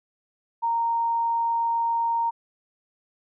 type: tone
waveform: sine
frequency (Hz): 927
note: A#5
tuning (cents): -10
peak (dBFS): -21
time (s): 0.62-2.31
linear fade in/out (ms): 20
effects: none